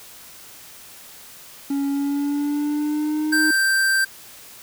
triangle tone with pitch glide, 279.1 to 309.7 Hz, C#4 to D#4, +12 to -8 cents, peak -18 dBFS, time 1.7-3.51 s, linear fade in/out 5 ms, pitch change +180 cents, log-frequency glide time 1.89-3.39 s
square tone, 1568 Hz, G6, in tune, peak -17 dBFS, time 3.32-4.05 s, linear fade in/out 10 ms
effects white hiss -43 dBFS RMS until 4.62 s

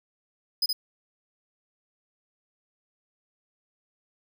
45% pulse tone with echo, 5010 Hz, D#8, 11 cents sharp, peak -22 dBFS, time 0.62-0.66 s, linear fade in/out 5 ms, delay 70 ms, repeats 1, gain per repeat -3 dB, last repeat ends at 0.73 s, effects none

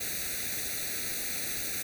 white noise with comb filter, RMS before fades -34 dBFS, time 0-1.83 s, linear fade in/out 10 ms, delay 0.48 ms, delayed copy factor +0.9, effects none

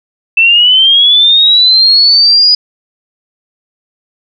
sine linear sweep, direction up, 2644 to 4955 Hz, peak -3 dBFS, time 0.37-2.55 s, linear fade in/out 5 ms, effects none

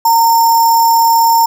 sine tone with sample-and-hold, 918 Hz, A#5, 27 cents flat, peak -6 dBFS, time 0.05-1.46 s, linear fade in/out 5 ms, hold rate 6300 Hz, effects none

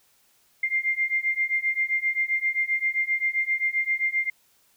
sine beating tone pair, 2101 / 2108.6 Hz, C7 / C7, +7 / +13 cents, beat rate 7.6 Hz, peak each -26 / -25 dBFS, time 0.63-4.3 s, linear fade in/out 5 ms, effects white hiss -63 dBFS RMS until 4.76 s

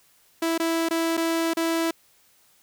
sawtooth tone with dropouts, 329.6 Hz, E4, in tune, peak -18 dBFS, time 0.42-1.91 s, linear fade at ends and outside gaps 5 ms, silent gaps 0.579-0.598 / 0.888-0.908 / 1.17-1.175 / 1.536-1.569 s, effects white hiss -60 dBFS RMS until 2.62 s

